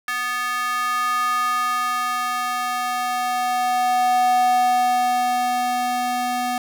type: tone with high-pass filter sweep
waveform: square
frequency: 246.9 Hz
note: B3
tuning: in tune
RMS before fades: -21 dBFS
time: 0.08-6.58 s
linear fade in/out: 2 ms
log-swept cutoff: 1500 to 510 Hz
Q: 4.7
effects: none

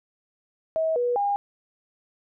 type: tone with pitch steps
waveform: sine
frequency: 642 / 486.4 / 809 Hz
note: E5 / B4 / G#5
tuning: -46 / -26 / -46 cents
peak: -21 dBFS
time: 0.76-1.36 s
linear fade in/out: 0 ms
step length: 200 ms
effects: none

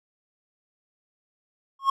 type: tone with exponential growth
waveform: triangle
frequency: 1087 Hz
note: C#6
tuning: 34 cents flat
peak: -12 dBFS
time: 1.79-1.9 s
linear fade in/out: 5 ms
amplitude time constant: 23 ms
effects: none

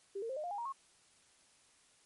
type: tone with pitch steps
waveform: sine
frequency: 395.5 / 456.9 / 527.9 / 609.9 / 704.7 / 814.2 / 940.7 / 1086.8 Hz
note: G4 / A#4 / C5 / D#5 / F5 / G#5 / A#5 / C#6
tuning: +15 / -35 / +15 / -35 / +15 / -35 / +15 / -35 cents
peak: -37 dBFS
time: 0.15-0.726 s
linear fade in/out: 10 ms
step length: 72 ms
effects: white hiss -67 dBFS RMS until 2.05 s + MP3 48 kbps

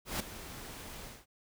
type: noise with ADSR envelope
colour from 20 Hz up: pink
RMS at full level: -33 dBFS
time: 0.05-1.26 s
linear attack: 150 ms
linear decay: 5 ms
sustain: -13 dB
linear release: 200 ms
effects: none

